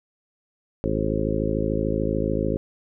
harmonic tone, 53.5 Hz, A1, 48 cents flat, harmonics 1 / 2 / 3 / 4 / 5 / 6 / 7 / 8 / 10, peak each -30 / -30 / -30 / -30 / -30 / -30 / -30 / -30 / -30 dBFS, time 0.84-2.57 s, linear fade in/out 0 ms, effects none

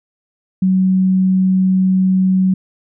sine tone, 187.5 Hz, F#3, 23 cents sharp, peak -10 dBFS, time 0.62-2.54 s, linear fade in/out 5 ms, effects none

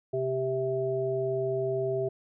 harmonic tone, 130.81 Hz, C3, in tune, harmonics 1 / 3 / 5, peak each -35 / -28 / -32 dBFS, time 0.13-2.09 s, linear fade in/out 10 ms, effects none

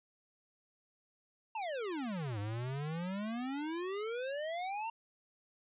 square exponential two-way sweep, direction down then up, 928 to 100 to 928 Hz, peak -37 dBFS, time 1.55-4.9 s, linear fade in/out 5 ms, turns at 2.39 s, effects resampled to 8000 Hz

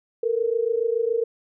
sine tone pair together, 448.5 / 475.6 Hz, A4 / A#4, +33 / +35 cents, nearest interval minor second, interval 102 cents, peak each -23 dBFS, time 0.23-1.24 s, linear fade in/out 5 ms, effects none

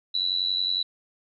sine tone with amplitude modulation, 3951 Hz, B7, in tune, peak -19 dBFS, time 0.14-0.83 s, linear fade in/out 10 ms, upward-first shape sine, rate 90.9 Hz, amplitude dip 90%, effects none

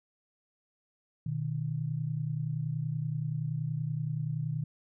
sine tone pair together, 123.47 / 154.03 Hz, B2 / D#3, 0 / -17 cents, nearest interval major third, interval 383 cents, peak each -34 / -32 dBFS, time 1.26-4.64 s, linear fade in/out 5 ms, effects none

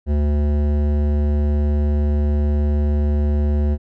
sine tone with hard clipping, 73.42 Hz, D2, in tune, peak -17 dBFS, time 0.06-3.78 s, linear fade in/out 50 ms, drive 14 dB, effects none

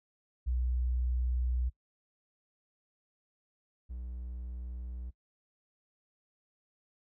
sine / triangle tone pair in turn, 61.74 / 61.21 Hz, B1 / B1, 0 / -15 cents, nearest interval unison, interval 15 cents, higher first, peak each -28 / -36 dBFS, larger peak first, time 0.46-1.7 / 3.89-5.11 s, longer first, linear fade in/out 20 ms, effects noise-tail reverb RT60 0.1 s tail -22 dB re dry

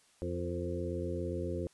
harmonic tone with a mistuned harmonic, 87.31 Hz, F2, in tune, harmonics 1 / 2 / 3 / 4 / 5 / 6, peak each -38 / -42 / -43 / -39 / -42 / -41 dBFS, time 0.22-1.67 s, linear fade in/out 0 ms, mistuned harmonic 5, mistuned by +39 cents, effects white hiss -66 dBFS RMS until 1.73 s + resampled to 24000 Hz

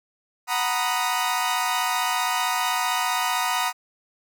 sawtooth chord, B major seventh, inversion second, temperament equal, 740 / 932.3 / 987.8 / 1244.5 Hz, F#5 / A#5 / B5 / D#6, 0 / 0 / 0 / 0 cents, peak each -24 dBFS, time 0.47-3.73 s, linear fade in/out 50 ms, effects none

